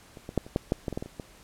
clicks, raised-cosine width 2 ms, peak -30 / -23 / -10 / -30 / -11 / -10 / -16 / -20 / -17 / -21 / -28 / -22 dBFS, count 12, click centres 0.172 / 0.291 / 0.377 / 0.465 / 0.561 / 0.721 / 0.882 / 0.927 / 0.975 / 1.025 / 1.06 / 1.198 s, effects pink hiss -54 dBFS RMS until 1.43 s + low-pass 12000 Hz 12 dB/octave

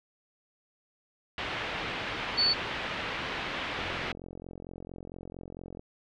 white low-pass noise, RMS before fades -35 dBFS, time 1.38-4.12 s, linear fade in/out 2 ms, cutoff 3100 Hz, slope 24 dB/octave
sine tone, 4470 Hz, C#8, 14 cents sharp, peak -22 dBFS, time 2.37-2.54 s, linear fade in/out 20 ms
click train, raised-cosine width 2 ms, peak -29 dBFS, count 90, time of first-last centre 3.79-5.795 s, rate 44.4 Hz
effects none

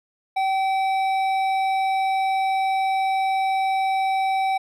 sine tone with hard clipping, 769 Hz, G5, 33 cents flat, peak -21 dBFS, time 0.36-4.58 s, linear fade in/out 10 ms, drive 9 dB, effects none

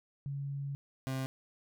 sine / 30% pulse tone pair in turn, 140 / 132.14 Hz, C#3 / C3, +18 / +17 cents, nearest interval minor second, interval 101 cents, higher first, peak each -35 / -31 dBFS, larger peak second, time 0.26-0.75 / 1.07-1.26 s, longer first, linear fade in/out 0 ms, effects none

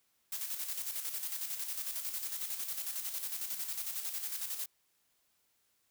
blue noise with tremolo, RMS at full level -37 dBFS, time 0.32-4.66 s, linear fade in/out 5 ms, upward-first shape square, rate 11 Hz, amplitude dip 50%, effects white hiss -75 dBFS RMS until 5.9 s

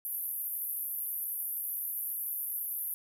pink band-pass noise, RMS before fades -36 dBFS, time 0.05-2.94 s, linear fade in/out 0 ms, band 11000 to 14000 Hz, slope 96 dB/octave, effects none

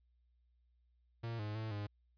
45% pulse tone with pitch steps, 115.6 / 105.4 / 110.2 / 103.2 Hz, A#2 / G#2 / A2 / G#2, -14 / +26 / +3 / -10 cents, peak -39 dBFS, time 1.23-1.87 s, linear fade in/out 10 ms, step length 160 ms, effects added 60 Hz sine -70 dBFS peak until 2.17 s + resampled to 11025 Hz

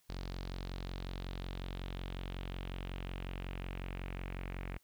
sawtooth tone with low-pass filter sweep, 45.46 Hz, F#1, 30 cents flat, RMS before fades -42 dBFS, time 0.09-4.78 s, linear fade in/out 10 ms, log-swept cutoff 4600 to 2300 Hz, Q 3, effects white hiss -72 dBFS RMS until 4.83 s

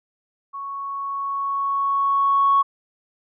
sine tone with level ramp, 1108.7 Hz, C#6, in tune, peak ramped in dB -29 to -12 dBFS, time 0.53-2.63 s, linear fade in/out 20 ms, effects tanh soft clip ceiling -8 dBFS

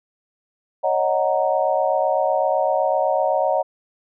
sine chord, D# minor seventh, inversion third, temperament equal, 554.4 / 622.3 / 740 / 932.3 Hz, C#5 / D#5 / F#5 / A#5, 0 / 0 / 0 / 0 cents, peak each -22 / -21 / -22 / -25 dBFS, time 0.83-3.63 s, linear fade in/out 20 ms, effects none

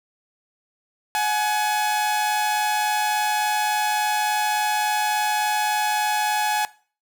sawtooth tone pair together, 741 / 844.5 Hz, F#5 / G#5, +2 / +29 cents, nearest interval major second, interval 227 cents, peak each -25 / -17 dBFS, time 1.15-6.65 s, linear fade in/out 0 ms, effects noise-tail reverb RT60 0.4 s tail -19 dB re dry

